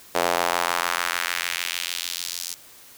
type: tone with high-pass filter sweep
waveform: square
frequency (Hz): 43.35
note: F1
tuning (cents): -12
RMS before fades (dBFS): -26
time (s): 0.14-2.55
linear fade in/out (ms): 20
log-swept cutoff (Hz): 560 to 5800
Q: 1.4
effects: white hiss -48 dBFS RMS until 2.97 s